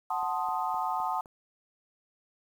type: chord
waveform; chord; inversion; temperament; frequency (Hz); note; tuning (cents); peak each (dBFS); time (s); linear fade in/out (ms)
sine; F# diminished seventh; none; equal; 740 / 880 / 1046.5 / 1244.5; F#5 / A5 / C6 / Eb6; 0 / 0 / 0 / 0; -33 / -32 / -35 / -35; 0.1-1.21; 5
type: click train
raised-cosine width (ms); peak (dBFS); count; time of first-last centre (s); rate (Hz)
1; -36; 5; 0.23-1.258; 3.89
effects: 9-bit